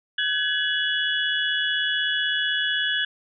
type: tone cluster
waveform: sine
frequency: 1531 / 1687 / 2948 / 3383 Hz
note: G6 / G#6 / F#7 / G#7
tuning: -41 / +27 / -7 / +31 cents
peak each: -29 / -25 / -28 / -27 dBFS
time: 0.18-3.05 s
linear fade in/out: 5 ms
effects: none